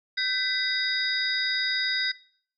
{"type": "tone cluster", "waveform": "sine", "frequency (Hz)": [1538, 1997, 3773, 4894], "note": ["G6", "B6", "A#7", "D#8"], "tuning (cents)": [-33, 19, 20, -29], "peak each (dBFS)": -30, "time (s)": [0.17, 2.12], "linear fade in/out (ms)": 10, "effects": ["noise-tail reverb RT60 0.5 s tail -19 dB re dry"]}